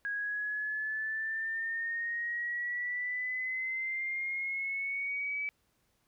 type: exponential sweep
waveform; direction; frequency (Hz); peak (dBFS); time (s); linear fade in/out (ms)
sine; up; 1644 to 2299; -32; 0.05-5.49; 0
effects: pink hiss -74 dBFS RMS until 6.07 s